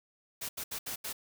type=noise bursts at uneven times; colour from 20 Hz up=white; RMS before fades=-38 dBFS; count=5; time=0.41-0.49 / 0.57-0.64 / 0.71-0.79 / 0.86-0.96 / 1.04-1.13 s; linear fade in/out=10 ms; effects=none

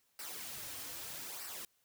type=noise with flanger; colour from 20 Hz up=white; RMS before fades=-45 dBFS; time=0.19-1.65 s; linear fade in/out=2 ms; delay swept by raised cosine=0.29 to 5.19 ms; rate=0.8 Hz; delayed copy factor=-0.6; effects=white hiss -75 dBFS RMS until 1.84 s

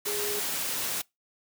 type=tone in noise; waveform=sine; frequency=413.9 Hz; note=G#4; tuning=6 cents flat; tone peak=-33 dBFS; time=0.06-0.4 s; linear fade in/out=10 ms; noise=white; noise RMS=-31 dBFS; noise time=0.05-1.02 s; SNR=-5 dB; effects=noise-tail reverb RT60 0.2 s tail -24 dB re dry + high-pass 100 Hz 12 dB/octave

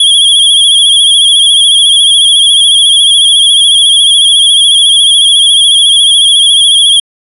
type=tone with vibrato; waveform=square; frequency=3300 Hz; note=G#7; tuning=12 cents flat; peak=-3 dBFS; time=0-7 s; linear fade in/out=5 ms; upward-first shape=sine; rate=14 Hz; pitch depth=62 cents each way; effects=resampled to 32000 Hz

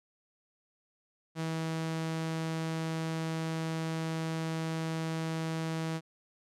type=tone; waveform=sawtooth; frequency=161.6 Hz; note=E3; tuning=34 cents flat; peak=-28 dBFS; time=1.35-6.01 s; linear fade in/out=50 ms; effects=low-pass 9000 Hz 12 dB/octave

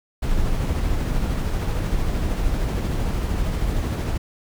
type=noise with tremolo; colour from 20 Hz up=brown; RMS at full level=-21 dBFS; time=0.22-4.18 s; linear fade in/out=10 ms; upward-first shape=sine; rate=13 Hz; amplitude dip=25%; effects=none

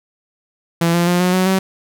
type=tone with pitch steps; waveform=sawtooth; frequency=168.4 / 172.54 / 176.77 / 181.11 / 185.56 / 190.12 Hz; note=E3 / F3 / F3 / F#3 / F#3 / F#3; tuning=+37 / -21 / +21 / -37 / +5 / +47 cents; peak=-9 dBFS; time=0.81-1.59 s; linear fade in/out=5 ms; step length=130 ms; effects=none

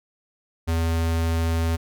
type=tone; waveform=square; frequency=82.41 Hz; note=E2; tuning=in tune; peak=-21 dBFS; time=0.67-1.77 s; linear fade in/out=20 ms; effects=none

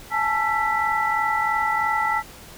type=tone cluster; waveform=sine; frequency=847 / 890 / 1342 / 1972 Hz; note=G#5 / A5 / E6 / B6; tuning=+34 / +20 / +31 / -3 cents; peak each=-25 dBFS; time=0.1-2.23 s; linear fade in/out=50 ms; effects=pink hiss -43 dBFS RMS until 2.57 s

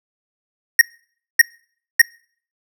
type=tone bursts; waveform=square; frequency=1864.7 Hz; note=A#6; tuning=in tune; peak=-6 dBFS; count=3; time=0.79-2.016 s; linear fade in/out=2 ms; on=22 ms; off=580 ms; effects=noise-tail reverb RT60 0.5 s tail -25 dB re dry

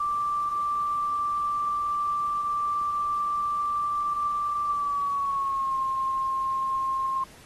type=tone with pitch glide; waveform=sine; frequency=1174.7 to 1064.8 Hz; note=D6 to C6; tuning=0 to +30 cents; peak=-24 dBFS; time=0-7.24 s; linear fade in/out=5 ms; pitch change=-170 cents; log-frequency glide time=4.66-5.78 s; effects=pink hiss -51 dBFS RMS until 7.45 s + AAC 32 kbps

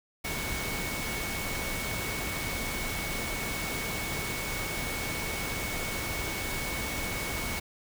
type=tone in noise; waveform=sine; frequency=2219 Hz; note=C#7; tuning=1 cent sharp; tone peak=-37 dBFS; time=0.24-7.6 s; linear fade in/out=10 ms; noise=pink; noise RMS=-34 dBFS; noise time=0.24-7.6 s; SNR=-6 dB; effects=none

